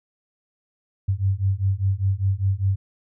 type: beating tone pair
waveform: sine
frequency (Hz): 94.7 / 99.7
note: F#2 / G2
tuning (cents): +41 / +30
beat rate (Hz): 5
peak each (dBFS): -22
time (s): 1.08-2.76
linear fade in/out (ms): 10
effects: none